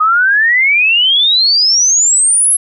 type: exponential sweep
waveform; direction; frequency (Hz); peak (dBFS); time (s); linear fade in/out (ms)
sine; up; 1234 to 11175; -7; 0-2.57; 10
effects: none